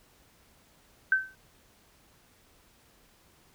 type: tone with exponential decay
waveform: sine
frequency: 1541 Hz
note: G6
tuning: 30 cents flat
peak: -17 dBFS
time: 1.12-1.35 s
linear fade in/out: 2 ms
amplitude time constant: 48 ms
effects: pink hiss -62 dBFS RMS until 3.54 s